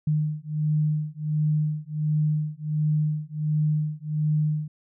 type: beating tone pair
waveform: sine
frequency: 151.7 / 153.1 Hz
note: D#3 / D#3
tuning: -44 / -28 cents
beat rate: 1.4 Hz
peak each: -25 dBFS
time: 0.07-4.68 s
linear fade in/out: 5 ms
effects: none